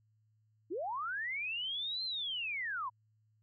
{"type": "linear two-way sweep", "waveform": "sine", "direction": "up then down", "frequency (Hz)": [288.8, 4186, 939], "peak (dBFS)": -35, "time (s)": [0.7, 2.9], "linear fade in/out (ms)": 20, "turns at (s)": 2.04, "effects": ["added 108 Hz sine -69 dBFS peak until 3.42 s"]}